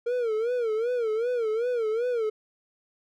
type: tone with vibrato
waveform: triangle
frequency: 463.4 Hz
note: A#4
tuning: 10 cents flat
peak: -22 dBFS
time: 0.06-2.3 s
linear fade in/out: 10 ms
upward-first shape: sine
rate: 2.6 Hz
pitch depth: 130 cents each way
effects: none